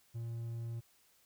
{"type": "tone", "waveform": "triangle", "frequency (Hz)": 116.1, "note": "A#2", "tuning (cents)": -7, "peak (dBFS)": -36, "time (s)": [0.14, 0.81], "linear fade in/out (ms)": 20, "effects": ["white hiss -69 dBFS RMS until 1.25 s"]}